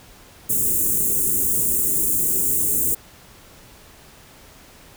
white band-stop noise, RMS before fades -20 dBFS, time 0.49-2.95 s, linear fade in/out 10 ms, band 450 to 7200 Hz, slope 48 dB/octave, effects pink hiss -47 dBFS RMS until 4.96 s

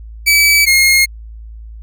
sawtooth tone pair in turn, 2296 / 2147 Hz, D7 / C7, -40 / +44 cents, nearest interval minor second, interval 116 cents, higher first, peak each -4 dBFS, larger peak neither, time 0.26-0.66 / 0.66-1.06 s, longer neither, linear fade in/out 20 ms, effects added 55 Hz sine -29 dBFS peak until 1.82 s

